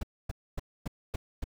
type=noise bursts; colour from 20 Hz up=brown; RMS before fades=-32 dBFS; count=6; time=0.01-1.442 s; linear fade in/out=5 ms; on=22 ms; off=260 ms; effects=none